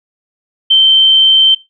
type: tone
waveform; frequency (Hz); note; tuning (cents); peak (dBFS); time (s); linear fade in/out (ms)
sine; 3112; G7; -13; -4; 0.7-1.55; 10
effects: noise-tail reverb RT60 0.2 s tail -18 dB re dry